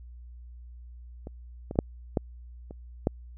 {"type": "clicks", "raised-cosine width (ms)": 2, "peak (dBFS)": [-26, -21, -25, -6, -11, -28, -10], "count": 7, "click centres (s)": [1.271, 1.711, 1.757, 1.789, 2.172, 2.709, 3.071], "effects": ["added 60 Hz sine -43 dBFS peak until 3.37 s"]}